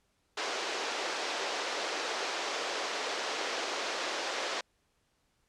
pink band-pass noise, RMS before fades -35 dBFS, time 0.37-4.61 s, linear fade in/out 5 ms, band 390 to 6200 Hz, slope 24 dB/octave, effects pink hiss -74 dBFS RMS until 5.48 s + low-pass 10000 Hz 12 dB/octave

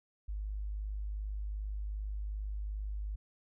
sine tone, 51.3 Hz, G#1, 21 cents flat, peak -35 dBFS, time 0.28-3.16 s, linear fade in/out 10 ms, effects none

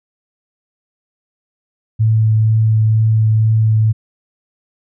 sine tone with vibrato, 110 Hz, A2, in tune, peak -9 dBFS, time 1.99-3.93 s, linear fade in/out 20 ms, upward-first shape triangle, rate 2.1 Hz, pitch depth 12 cents each way, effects none

